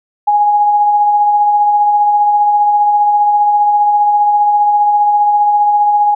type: tone with tremolo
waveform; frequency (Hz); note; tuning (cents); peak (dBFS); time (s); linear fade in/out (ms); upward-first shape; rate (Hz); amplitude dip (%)
sine; 829; G#5; -3; -6; 0.27-6.15; 10; sine; 15; 30
effects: none